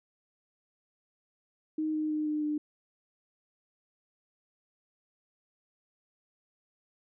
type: tone with pitch steps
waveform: sine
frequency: 311.1 / 308.2 / 305.4 / 302.6 / 299.8 Hz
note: D#4 / D#4 / D#4 / D#4 / D4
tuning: 0 / -16 / -32 / -48 / +36 cents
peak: -28 dBFS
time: 1.78-2.58 s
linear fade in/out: 5 ms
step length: 160 ms
effects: none